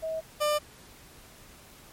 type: tone pair in turn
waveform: sine / 30% pulse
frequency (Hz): 641 / 597.3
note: E5 / D5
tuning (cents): -49 / +29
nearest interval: minor second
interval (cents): 122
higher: first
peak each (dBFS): -29 / -21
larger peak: second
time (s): 0.02-0.21 / 0.4-0.59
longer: neither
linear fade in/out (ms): 20
effects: pink hiss -52 dBFS RMS until 1.92 s + MP3 64 kbps